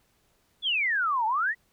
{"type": "exponential two-way sweep", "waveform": "sine", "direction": "down then up", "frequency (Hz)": [3520, 848, 1994], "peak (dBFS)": -23, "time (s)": [0.62, 1.55], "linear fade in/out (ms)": 50, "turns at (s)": 1.26, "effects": ["pink hiss -68 dBFS RMS until 1.72 s"]}